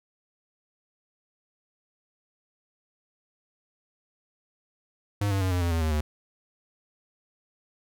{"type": "tone with pitch steps", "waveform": "square", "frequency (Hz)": [101.9, 97.64, 93.55, 89.64, 85.89, 82.29, 78.85, 75.55], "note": ["G#2", "G2", "F#2", "F2", "F2", "E2", "D#2", "D2"], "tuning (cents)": [-32, -6, 20, 46, -28, -2, 24, 50], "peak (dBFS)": -24, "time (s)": [5.21, 6.01], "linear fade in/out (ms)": 5, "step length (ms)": 100, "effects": []}